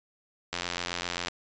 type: click train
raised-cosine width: 0.2 ms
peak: -13 dBFS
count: 67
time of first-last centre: 0.53-1.283 s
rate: 87.6 Hz
effects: resampled to 16000 Hz

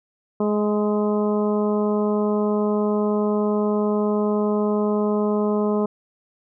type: harmonic tone with a mistuned harmonic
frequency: 209.6 Hz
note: G#3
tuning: 16 cents sharp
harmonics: 1 / 2 / 3 / 4 / 5 / 6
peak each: -21 / -22 / -28 / -34 / -32 / -37 dBFS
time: 0.4-5.86 s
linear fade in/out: 5 ms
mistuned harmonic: 5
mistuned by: -19 cents
effects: none

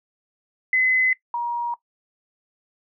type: tone pair in turn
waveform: sine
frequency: 2031 / 950.2 Hz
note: B6 / A#5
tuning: +48 / +33 cents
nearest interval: octave + minor second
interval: 1315 cents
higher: first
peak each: -16 / -22 dBFS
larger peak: first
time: 0.73-1.13 / 1.34-1.74 s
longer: neither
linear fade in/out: 2 ms
effects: noise-tail reverb RT60 0.1 s tail -18 dB re dry

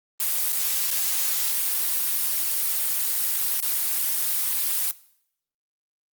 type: noise with dropouts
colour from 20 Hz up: blue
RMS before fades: -24 dBFS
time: 0.2-4.91 s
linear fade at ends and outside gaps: 1 ms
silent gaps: 0.523-0.527 / 0.906-0.912 / 3.603-3.625 s
effects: noise-tail reverb RT60 0.7 s tail -20 dB re dry + Opus 32 kbps

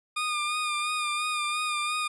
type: tone with vibrato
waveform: 20% pulse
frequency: 1215 Hz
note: D#6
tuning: 42 cents flat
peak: -22 dBFS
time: 0.16-2.08 s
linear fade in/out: 10 ms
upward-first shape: sine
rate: 2.9 Hz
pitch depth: 34 cents each way
effects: resampled to 24000 Hz

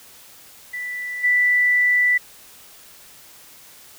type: tone with level steps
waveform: sine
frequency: 1975.5 Hz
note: B6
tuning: in tune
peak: -26 / -14 dBFS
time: 0.73-2.18 s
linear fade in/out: 10 ms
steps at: 1.23 s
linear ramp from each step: 20 ms
effects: white hiss -46 dBFS RMS until 3.98 s

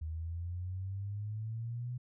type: exponential sweep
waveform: sine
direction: up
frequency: 77.78 to 125.1 Hz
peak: -36 dBFS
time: 0.01-1.98 s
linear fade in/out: 10 ms
effects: none

